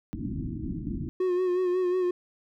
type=low-pass noise; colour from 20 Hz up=white; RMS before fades=-33 dBFS; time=0.13-1.09 s; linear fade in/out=0 ms; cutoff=330 Hz; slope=96 dB/octave
type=tone with vibrato; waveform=triangle; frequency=363.4 Hz; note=F#4; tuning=31 cents flat; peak=-21 dBFS; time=1.2-2.11 s; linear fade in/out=5 ms; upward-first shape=sine; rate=5.5 Hz; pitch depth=41 cents each way
effects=none